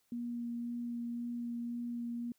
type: tone with vibrato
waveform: sine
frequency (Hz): 237.7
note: A#3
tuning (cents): +34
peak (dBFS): -36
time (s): 0.12-2.32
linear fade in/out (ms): 2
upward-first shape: sine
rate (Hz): 1.9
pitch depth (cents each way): 10
effects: white hiss -75 dBFS RMS until 2.38 s